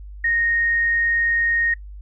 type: tone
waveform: sine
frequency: 1859 Hz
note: A#6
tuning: 5 cents flat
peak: -17 dBFS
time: 0.24-1.74 s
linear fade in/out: 5 ms
effects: noise-tail reverb RT60 0.1 s tail -22 dB re dry + added 50 Hz sine -34 dBFS peak until 2.01 s